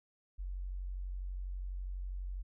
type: tone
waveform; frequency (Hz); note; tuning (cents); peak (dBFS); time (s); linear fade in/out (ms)
sine; 46.08; F#1; -6; -37; 0.38-2.43; 20
effects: none

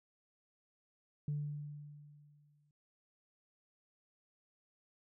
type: tone with exponential decay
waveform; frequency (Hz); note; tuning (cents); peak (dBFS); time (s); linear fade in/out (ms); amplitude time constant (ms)
sine; 147; D3; +2; -32; 1.28-2.71; 2; 310
effects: tanh soft clip ceiling -30 dBFS

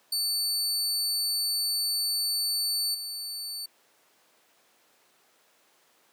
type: tone with level steps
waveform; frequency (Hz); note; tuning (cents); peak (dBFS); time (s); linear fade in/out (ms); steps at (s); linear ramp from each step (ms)
sawtooth; 4500; C#8; +25; -23 / -31; 0.12-3.66; 5; 2.94; 10
effects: pink hiss -63 dBFS RMS until 6.12 s + high-pass 400 Hz 12 dB/octave

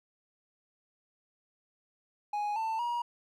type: tone with pitch steps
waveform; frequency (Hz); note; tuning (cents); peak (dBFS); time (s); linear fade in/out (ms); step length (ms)
triangle; 830.6 / 890.2 / 954.1; G#5 / A5 / A#5; 0 / +20 / +40; -28; 2.33-3.02; 5; 230
effects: none

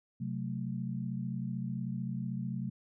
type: chord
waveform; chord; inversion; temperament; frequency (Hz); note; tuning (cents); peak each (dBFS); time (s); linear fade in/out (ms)
sine; F# diminished; second; equal with one note detuned; 130.81 / 184.14 / 220; C3 / F#3 / A3; 0 / -8 / 0; -37 / -38 / -39; 0.2-2.7; 10
effects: none

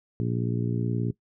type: harmonic tone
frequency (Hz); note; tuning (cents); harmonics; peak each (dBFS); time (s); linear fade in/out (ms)
58.8; A#1; +16; 2 / 3 / 4 / 5 / 6 / 7; -27 / -31 / -33 / -35 / -37 / -38; 0.2-1.11; 0
effects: noise-tail reverb RT60 0.1 s tail -19 dB re dry

